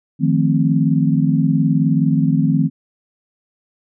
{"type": "chord", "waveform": "sine", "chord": "F dominant seventh", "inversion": "third", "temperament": "equal", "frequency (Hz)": [155.56, 174.61, 220, 261.6], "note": ["Eb3", "F3", "A3", "C4"], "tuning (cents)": [0, 0, 0, 0], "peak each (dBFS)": [-16, -19, -20, -18], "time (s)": [0.19, 2.7], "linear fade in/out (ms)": 50, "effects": []}